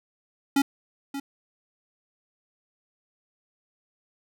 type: tone with echo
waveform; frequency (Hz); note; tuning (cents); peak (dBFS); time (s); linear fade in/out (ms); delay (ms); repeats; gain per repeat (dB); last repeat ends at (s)
square; 277.6; C#4; +3; -19; 0.56-0.62; 5; 580; 1; -12; 1.2
effects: none